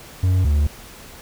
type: tone pair in turn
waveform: triangle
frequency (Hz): 92.5 / 73.42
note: F#2 / D2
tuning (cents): 0 / 0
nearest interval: major third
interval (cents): 400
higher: first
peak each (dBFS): -12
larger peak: neither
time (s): 0.23-0.45 / 0.45-0.67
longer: neither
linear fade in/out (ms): 5
effects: pink hiss -41 dBFS RMS until 1.21 s